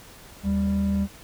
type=tone pair together; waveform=triangle; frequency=78.46 / 197.6 Hz; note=D#2 / G3; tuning=+15 / +14 cents; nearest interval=octave + major third; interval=1599 cents; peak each=-25 / -19 dBFS; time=0.43-1.08 s; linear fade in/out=50 ms; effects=tanh soft clip ceiling -13 dBFS + pink hiss -47 dBFS RMS until 1.23 s